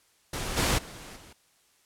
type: noise with level steps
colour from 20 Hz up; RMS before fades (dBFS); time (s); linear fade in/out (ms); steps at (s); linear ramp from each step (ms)
pink; -33 / -25 / -44 / -50; 0.33-1.33; 5; 0.56 / 0.77 / 1.15; 20
effects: white hiss -65 dBFS RMS until 1.85 s + low-pass 11000 Hz 12 dB/octave